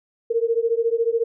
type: beating tone pair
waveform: sine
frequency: 454.5 / 468.5 Hz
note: A#4 / A#4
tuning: -44 / +9 cents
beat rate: 14 Hz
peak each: -21 dBFS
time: 0.3-1.24 s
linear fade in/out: 10 ms
effects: none